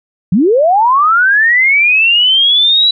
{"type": "linear sweep", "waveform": "sine", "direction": "up", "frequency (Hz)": [155.56, 3951], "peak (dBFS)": -6, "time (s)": [0.32, 2.91], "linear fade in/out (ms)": 5, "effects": []}